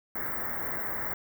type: band-stop noise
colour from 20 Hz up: white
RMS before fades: -33 dBFS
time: 0.15-1.14 s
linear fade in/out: 5 ms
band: 2100 to 16000 Hz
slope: 96 dB/octave
effects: none